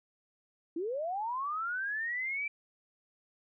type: linear sweep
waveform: sine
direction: up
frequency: 311.1 to 2349 Hz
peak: -32 dBFS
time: 0.76-2.48 s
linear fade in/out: 5 ms
effects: none